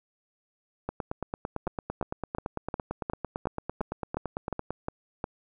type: two click trains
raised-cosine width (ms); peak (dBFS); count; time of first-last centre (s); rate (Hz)
1; -16 / -17; 11 / 35; 1.67-5.241 / 0.89-4.706; 2.8 / 8.91
effects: none